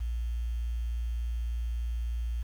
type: tone with quantisation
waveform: sine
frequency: 58.3 Hz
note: A#1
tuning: 1 cent sharp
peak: -29 dBFS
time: 0-2.43 s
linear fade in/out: 10 ms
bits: 9
effects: none